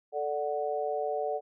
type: chord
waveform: sine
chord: D major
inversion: second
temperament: equal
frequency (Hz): 440 / 587.3 / 740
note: A4 / D5 / F#5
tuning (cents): 0 / 0 / 0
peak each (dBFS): -33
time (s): 0.12-1.41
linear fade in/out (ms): 50
effects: none